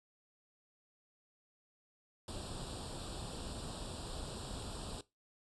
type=noise with comb filter; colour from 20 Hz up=pink; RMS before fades=-44 dBFS; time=2.28-5.01 s; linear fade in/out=2 ms; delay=0.24 ms; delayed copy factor=+0.85; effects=noise-tail reverb RT60 0.2 s tail -18 dB re dry + resampled to 24000 Hz